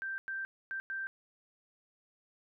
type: tone bursts at uneven times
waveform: sine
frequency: 1568 Hz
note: G6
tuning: in tune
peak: -35 dBFS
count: 4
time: 0.02-0.18 / 0.28-0.45 / 0.71-0.8 / 0.9-1.07 s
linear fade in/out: 0 ms
effects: none

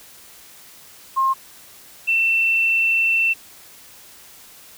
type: tone pair in turn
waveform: sine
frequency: 1066 / 2686 Hz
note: C6 / E7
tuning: +32 / +32 cents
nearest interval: octave + major third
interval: 1600 cents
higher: second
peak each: -15 dBFS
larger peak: neither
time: 1.16-1.34 / 2.07-3.34 s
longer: second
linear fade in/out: 20 ms
effects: white hiss -45 dBFS RMS until 4.77 s

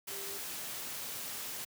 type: tone in noise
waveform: sine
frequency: 395.3 Hz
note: G4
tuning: 15 cents sharp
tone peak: -47 dBFS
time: 0.11-0.38 s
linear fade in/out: 10 ms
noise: white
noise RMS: -41 dBFS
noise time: 0.07-1.65 s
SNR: -9 dB
effects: high-pass 80 Hz 12 dB/octave

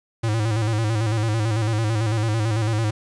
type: tone with vibrato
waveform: square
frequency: 110 Hz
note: A2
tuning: in tune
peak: -20 dBFS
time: 0.23-2.91 s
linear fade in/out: 10 ms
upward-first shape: square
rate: 9 Hz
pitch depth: 67 cents each way
effects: resampled to 22050 Hz + 9-bit

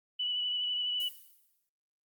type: tone with vibrato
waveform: sine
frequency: 2960 Hz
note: F#7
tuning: in tune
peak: -30 dBFS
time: 0.19-1.09 s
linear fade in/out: 10 ms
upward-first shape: triangle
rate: 12 Hz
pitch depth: 23 cents each way
type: noise with exponential decay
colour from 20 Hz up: violet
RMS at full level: -42 dBFS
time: 1-1.69 s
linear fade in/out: 2 ms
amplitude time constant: 150 ms
effects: noise-tail reverb RT60 0.5 s tail -21 dB re dry + Opus 48 kbps

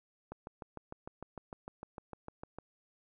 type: click train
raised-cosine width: 1 ms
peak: -29 dBFS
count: 16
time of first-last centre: 0.32-2.586 s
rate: 6.62 Hz
effects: none

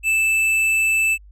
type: tone with tanh clipping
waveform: triangle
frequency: 2637 Hz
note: E7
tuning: in tune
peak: -17 dBFS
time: 0.03-1.18 s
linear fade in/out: 50 ms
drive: 14 dB
effects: added 50 Hz sine -42 dBFS peak until 1.31 s

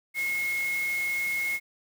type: tone in noise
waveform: sine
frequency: 2165 Hz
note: C#7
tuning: 41 cents flat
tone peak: -26 dBFS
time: 0.14-1.6 s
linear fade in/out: 50 ms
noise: white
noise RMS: -40 dBFS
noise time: 0.14-1.6 s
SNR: +11 dB
effects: none

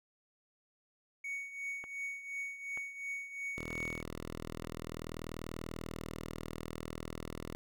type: tone with tremolo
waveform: triangle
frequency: 2231 Hz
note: C#7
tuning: 11 cents sharp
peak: -34 dBFS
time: 1.24-4.02 s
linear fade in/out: 5 ms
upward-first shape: triangle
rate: 2.8 Hz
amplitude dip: 75%
type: click train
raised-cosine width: 0.5 ms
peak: -32 dBFS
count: 4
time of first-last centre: 1.84-4.644 s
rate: 1.07 Hz
type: tone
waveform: 5% pulse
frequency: 40.31 Hz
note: E1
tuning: 38 cents flat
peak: -30 dBFS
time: 3.58-7.55 s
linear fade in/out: 0 ms
effects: none

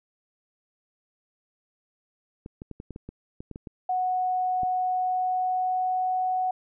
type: clicks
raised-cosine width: 3 ms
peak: -25 dBFS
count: 12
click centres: 2.461 / 2.619 / 2.713 / 2.801 / 2.907 / 2.961 / 3.09 / 3.405 / 3.513 / 3.559 / 3.672 / 4.633 s
type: tone with pitch glide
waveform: sine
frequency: 737 to 741.3 Hz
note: F#5 to F#5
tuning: -7 to +3 cents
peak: -23 dBFS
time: 3.89-6.51 s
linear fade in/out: 5 ms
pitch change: +10 cents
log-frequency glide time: 4.93-6.21 s
effects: none

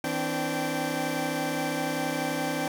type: tone cluster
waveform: 20% pulse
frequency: 161 / 258.7 / 290.8 / 781 Hz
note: E3 / C4 / D4 / G5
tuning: -41 / -19 / -17 / -7 cents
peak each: -30 / -27 / -27 / -29 dBFS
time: 0.04-2.68 s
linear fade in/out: 2 ms
effects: none

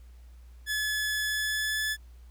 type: tone with pitch glide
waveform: sawtooth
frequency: 1714 to 1726.9 Hz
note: A6 to A6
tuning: -46 to -33 cents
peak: -24 dBFS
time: 0.66-1.97 s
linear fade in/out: 50 ms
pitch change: +13 cents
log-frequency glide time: 1.26-1.83 s
effects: added 60 Hz sine -47 dBFS peak until 2.3 s + pink hiss -66 dBFS RMS until 2.3 s

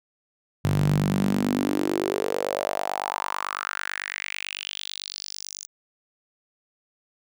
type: tone with high-pass filter sweep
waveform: sawtooth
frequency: 49 Hz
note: G1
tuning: in tune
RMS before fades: -27 dBFS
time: 0.64-5.67 s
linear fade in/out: 10 ms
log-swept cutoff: 120 to 6700 Hz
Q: 4.6
effects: none

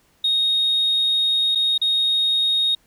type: tone with dropouts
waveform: sine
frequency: 3729 Hz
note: A#7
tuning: in tune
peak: -15 dBFS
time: 0.24-2.75 s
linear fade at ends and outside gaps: 5 ms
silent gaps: 1.55-1.555 / 1.779-1.815 s
effects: tanh soft clip ceiling -13 dBFS + pink hiss -60 dBFS RMS until 2.86 s

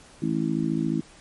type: harmonic tone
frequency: 54.2 Hz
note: A1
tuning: 25 cents flat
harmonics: 3 / 4 / 5 / 6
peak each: -28 / -28 / -28 / -28 dBFS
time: 0.22-1.01 s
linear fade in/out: 5 ms
effects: pink hiss -51 dBFS RMS until 1.2 s + MP3 48 kbps

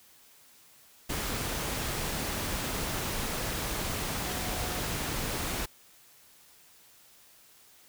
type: tone in noise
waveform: sine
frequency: 728 Hz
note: F#5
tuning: 28 cents flat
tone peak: -43 dBFS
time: 4.25-4.8 s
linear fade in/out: 10 ms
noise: pink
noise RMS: -33 dBFS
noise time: 1.09-5.66 s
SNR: -13 dB
effects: white hiss -58 dBFS RMS until 7.88 s

